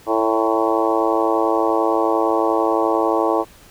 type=harmonic tone with a mistuned harmonic; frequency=111.4 Hz; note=A2; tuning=22 cents sharp; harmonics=3 / 4 / 5 / 6 / 7 / 8 / 9 / 10; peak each=-21 / -22 / -23 / -24 / -24 / -25 / -26 / -26 dBFS; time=0.06-3.45 s; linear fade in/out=50 ms; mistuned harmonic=6; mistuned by=-29 cents; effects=pink hiss -47 dBFS RMS until 3.7 s